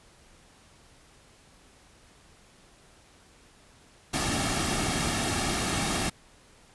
pink noise with comb filter, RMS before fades -28 dBFS, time 4.13-6.1 s, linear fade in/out 10 ms, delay 2 ms, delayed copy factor -0.55, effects pink hiss -57 dBFS RMS until 6.74 s + resampled to 24000 Hz

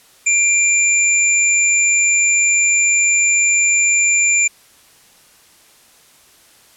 sine tone pair together, 2374 / 7114 Hz, D7 / A8, +18 / +18 cents, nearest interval octave + perfect fifth, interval 1900 cents, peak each -14 dBFS, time 0.26-4.48 s, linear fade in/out 10 ms, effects white hiss -49 dBFS RMS until 6.76 s + low-pass 12000 Hz 12 dB/octave

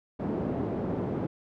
pink band-pass noise, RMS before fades -31 dBFS, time 0.19-1.27 s, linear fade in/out 10 ms, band 150 to 490 Hz, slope 12 dB/octave, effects none

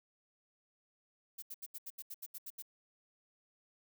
violet noise bursts, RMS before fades -45 dBFS, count 11, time 1.38-2.624 s, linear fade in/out 10 ms, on 44 ms, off 76 ms, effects none

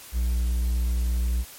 triangle tone, 60 Hz, B1, 49 cents flat, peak -19 dBFS, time 0.12-1.45 s, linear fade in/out 50 ms, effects white hiss -44 dBFS RMS until 1.58 s + MP3 64 kbps

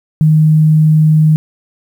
sine tone, 155.4 Hz, D#3, 2 cents flat, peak -5 dBFS, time 0.21-1.36 s, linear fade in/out 0 ms, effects 7-bit

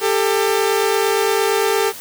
sawtooth tone pair together, 397.6 / 446.3 Hz, G4 / A4, +25 / +25 cents, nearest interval major second, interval 200 cents, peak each -14 dBFS, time 0-1.93 s, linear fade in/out 50 ms, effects white hiss -34 dBFS RMS until 2 s

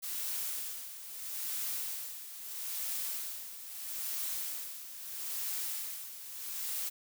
blue noise with tremolo, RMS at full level -36 dBFS, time 0.02-6.9 s, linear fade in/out 20 ms, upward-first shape sine, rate 0.77 Hz, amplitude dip 70%, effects none

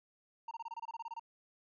triangle tone bursts, 920 Hz, A#5, 23 cents flat, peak -38 dBFS, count 13, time 0.48-1.196 s, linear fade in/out 5 ms, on 32 ms, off 25 ms, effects resampled to 16000 Hz

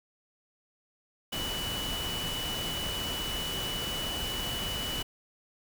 sine tone in noise, 2960 Hz, F#7, in tune, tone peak -34 dBFS, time 1.32-5.03 s, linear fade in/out 10 ms, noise pink, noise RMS -36 dBFS, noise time 1.32-5.03 s, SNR -1 dB, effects none

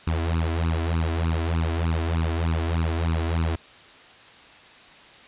sawtooth tone with flanger, 82.1 Hz, E2, 6 cents flat, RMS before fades -24 dBFS, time 0.07-3.56 s, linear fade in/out 5 ms, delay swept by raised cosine 0.74 to 3.04 ms, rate 3.3 Hz, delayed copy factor +1, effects white hiss -48 dBFS RMS until 5.27 s + resampled to 8000 Hz

